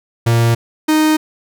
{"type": "tone pair in turn", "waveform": "45% pulse", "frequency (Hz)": [116.54, 310], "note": ["A#2", "D#4"], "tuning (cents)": [0, -6], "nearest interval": "octave + perfect fourth", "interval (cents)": 1694, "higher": "second", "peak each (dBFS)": -10, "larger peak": "neither", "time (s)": [[0.26, 0.55], [0.88, 1.17]], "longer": "neither", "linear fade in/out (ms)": 10, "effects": []}